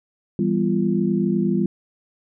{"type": "tone cluster", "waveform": "sine", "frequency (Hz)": [165.6, 197.4, 245.5, 344.3], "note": ["E3", "G3", "B3", "F4"], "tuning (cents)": [8, 12, -10, -25], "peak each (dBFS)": [-25, -20, -25, -24], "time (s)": [0.39, 1.66], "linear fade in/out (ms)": 2, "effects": []}